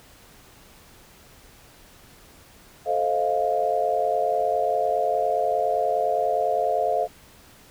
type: chord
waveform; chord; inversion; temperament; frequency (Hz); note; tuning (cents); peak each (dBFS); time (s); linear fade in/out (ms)
sine; F dominant seventh; first; just; 436.5 / 523.8 / 628.6 / 698.5; A4 / C5 / Eb5 / F5; -14 / +2 / +18 / 0; -28 / -28 / -26 / -23; 2.85-7.08; 50
effects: pink hiss -51 dBFS RMS until 7.7 s